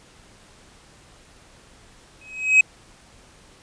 triangle tone with exponential growth, 2542 Hz, D#7, 36 cents sharp, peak -6 dBFS, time 2.21-2.61 s, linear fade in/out 5 ms, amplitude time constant 85 ms, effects pink hiss -51 dBFS RMS until 3.62 s + resampled to 22050 Hz

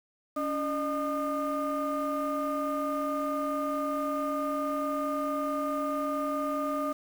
sine tone cluster, 282.7 / 608 / 1218 Hz, C#4 / D#5 / D#6, +34 / -40 / -37 cents, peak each -31 dBFS, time 0.36-6.93 s, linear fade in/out 10 ms, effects tanh soft clip ceiling -23 dBFS + 8-bit

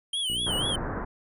square tone with vibrato, 3136 Hz, G7, in tune, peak -27 dBFS, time 0.13-0.76 s, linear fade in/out 5 ms, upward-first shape sine, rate 4.1 Hz, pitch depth 130 cents each way
click train, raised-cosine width 3 ms, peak -27 dBFS, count 31, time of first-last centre 0.3-0.796 s, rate 60.5 Hz
pink low-pass noise, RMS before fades -32 dBFS, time 0.46-1.05 s, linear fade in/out 10 ms, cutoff 1700 Hz, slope 48 dB/octave
effects resampled to 32000 Hz

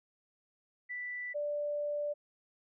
sine tone pair in turn, 1975 / 587.2 Hz, B6 / D5, 0 / 0 cents, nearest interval octave + major sixth, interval 2100 cents, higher first, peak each -37 / -32 dBFS, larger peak second, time 0.89-1.34 / 1.34-2.14 s, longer second, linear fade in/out 20 ms, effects none

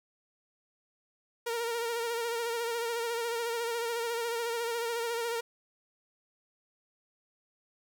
sawtooth tone with vibrato, 466.2 Hz, A#4, in tune, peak -27 dBFS, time 1.46-5.41 s, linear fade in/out 10 ms, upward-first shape sine, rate 14 Hz, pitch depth 41 cents each way, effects none

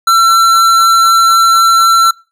triangle tone with hard clipping, 1348 Hz, E6, 38 cents sharp, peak -7 dBFS, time 0.07-2.11 s, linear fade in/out 5 ms, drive 18 dB, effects noise-tail reverb RT60 0.3 s tail -23 dB re dry

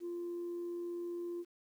sine tone with amplitude modulation, 346.8 Hz, F4, 12 cents flat, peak -35 dBFS, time 0-1.45 s, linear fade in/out 50 ms, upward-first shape sine, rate 95 Hz, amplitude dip 25%, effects tanh soft clip ceiling -35 dBFS + 11-bit

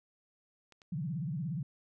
clicks, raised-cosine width 0.2 ms, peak -39 dBFS, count 2, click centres 0.723 / 0.818 s
sine tone with vibrato, 155.56 Hz, D#3, in tune, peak -33 dBFS, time 0.92-1.63 s, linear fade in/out 5 ms, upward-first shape sine, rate 17 Hz, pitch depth 280 cents each way
effects none

